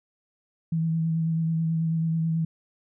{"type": "tone with vibrato", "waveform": "sine", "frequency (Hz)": 162.7, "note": "E3", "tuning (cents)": -22, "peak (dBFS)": -22, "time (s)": [0.72, 2.45], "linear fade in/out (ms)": 5, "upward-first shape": "sine", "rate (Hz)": 9.2, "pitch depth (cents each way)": 20, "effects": []}